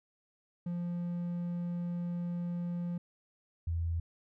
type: tone pair in turn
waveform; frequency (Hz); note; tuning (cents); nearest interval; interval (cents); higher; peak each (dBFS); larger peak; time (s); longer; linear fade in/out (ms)
triangle / sine; 174.1 / 83.6; F3 / E2; -5 / +25; octave + minor second; 1270; first; -31 / -30; second; 0.66-2.98 / 3.67-4; first; 5
effects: none